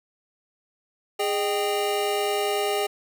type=tone cluster; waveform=square; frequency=412.7 / 612 / 784 / 2839 Hz; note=G#4 / D#5 / G5 / F7; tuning=-11 / -29 / 0 / +28 cents; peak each=-26 / -32 / -29 / -35 dBFS; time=1.19-2.87 s; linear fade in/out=10 ms; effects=none